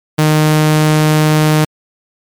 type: tone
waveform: sawtooth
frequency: 153.9 Hz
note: D#3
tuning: 19 cents flat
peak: -4 dBFS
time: 0.18-1.65 s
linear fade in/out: 10 ms
effects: MP3 96 kbps